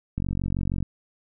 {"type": "click train", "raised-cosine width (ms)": 5, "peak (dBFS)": -15, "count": 31, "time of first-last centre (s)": [0.18, 0.827], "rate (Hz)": 46.4, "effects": []}